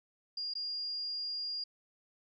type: tone with dropouts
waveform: sine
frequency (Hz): 4825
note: D8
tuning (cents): +46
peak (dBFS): -35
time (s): 0.37-1.64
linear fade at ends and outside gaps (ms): 5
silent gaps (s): 0.538-0.552
effects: none